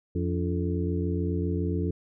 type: harmonic tone with a mistuned harmonic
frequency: 87.31 Hz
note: F2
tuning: in tune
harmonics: 1 / 2 / 3 / 4 / 5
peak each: -28 / -31 / -33 / -34 / -35 dBFS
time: 0.15-1.91 s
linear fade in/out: 5 ms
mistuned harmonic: 3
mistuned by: +140 cents
effects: none